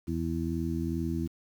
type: harmonic tone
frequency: 82.41 Hz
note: E2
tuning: in tune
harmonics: 1 / 2 / 3 / 4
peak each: -34 / -34 / -34 / -34 dBFS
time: 0.07-1.28 s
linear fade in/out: 20 ms
effects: 9-bit